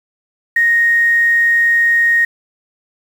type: tone with quantisation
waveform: sine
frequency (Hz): 1864.7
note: A#6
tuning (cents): 0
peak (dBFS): -9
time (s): 0.56-2.25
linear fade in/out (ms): 5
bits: 6
effects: none